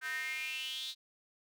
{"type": "tone with high-pass filter sweep", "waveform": "square", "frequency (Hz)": 141.3, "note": "C#3", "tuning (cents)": 34, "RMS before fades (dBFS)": -39, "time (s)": [0.01, 0.95], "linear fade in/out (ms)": 50, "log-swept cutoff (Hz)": [1600, 3900], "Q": 7.9, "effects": []}